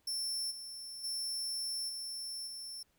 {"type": "tone with level steps", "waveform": "sawtooth", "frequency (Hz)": 5380, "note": "E8", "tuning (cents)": 34, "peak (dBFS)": [-32, -41, -33, -37, -40], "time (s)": [0.07, 2.83], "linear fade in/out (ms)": 5, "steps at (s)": [0.5, 1.03, 1.88, 2.46], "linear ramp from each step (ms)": 20, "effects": ["pink hiss -74 dBFS RMS until 2.98 s"]}